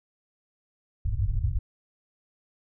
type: low-pass noise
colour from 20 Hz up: white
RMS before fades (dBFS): -26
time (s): 1.05-1.59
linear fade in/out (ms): 2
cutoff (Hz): 110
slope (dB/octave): 48
effects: none